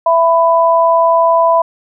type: tone pair together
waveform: sine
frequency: 664.8 / 996 Hz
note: E5 / B5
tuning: +15 / +14 cents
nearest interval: perfect fifth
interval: 699 cents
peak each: -10 dBFS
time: 0.06-1.62 s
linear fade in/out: 5 ms
effects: none